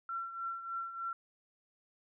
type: tone with tremolo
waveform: sine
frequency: 1357 Hz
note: E6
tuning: 50 cents sharp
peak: -34 dBFS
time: 0.09-1.13 s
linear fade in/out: 2 ms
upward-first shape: triangle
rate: 3.3 Hz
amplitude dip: 70%
effects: none